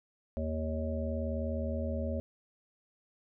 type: harmonic tone with a mistuned harmonic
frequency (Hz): 79.1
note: D#2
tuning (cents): +29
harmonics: 1 / 3 / 5 / 7 / 8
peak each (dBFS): -34 / -37 / -46 / -38 / -42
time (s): 0.37-2.2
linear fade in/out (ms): 0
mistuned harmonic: 3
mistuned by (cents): -23
effects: none